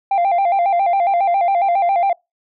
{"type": "tone with vibrato", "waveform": "sine", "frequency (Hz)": 740, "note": "F#5", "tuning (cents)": 0, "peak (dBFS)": -10, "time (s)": [0.11, 2.13], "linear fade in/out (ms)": 5, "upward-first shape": "square", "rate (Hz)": 7.3, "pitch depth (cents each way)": 110, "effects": ["noise-tail reverb RT60 0.2 s tail -26 dB re dry", "tanh soft clip ceiling -12 dBFS"]}